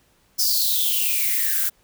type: noise with high-pass filter sweep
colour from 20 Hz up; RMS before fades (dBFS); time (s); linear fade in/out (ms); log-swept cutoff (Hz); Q
violet; -21; 0.38-1.7; 20; 5300 to 1400; 9.5
effects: pink hiss -61 dBFS RMS until 1.83 s